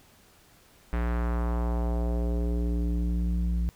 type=tone with low-pass filter sweep; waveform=square; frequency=59 Hz; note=A#1; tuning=22 cents sharp; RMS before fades=-27 dBFS; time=0.93-3.69 s; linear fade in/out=0 ms; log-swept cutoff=1900 to 140 Hz; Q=1.6; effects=pink hiss -58 dBFS RMS until 3.75 s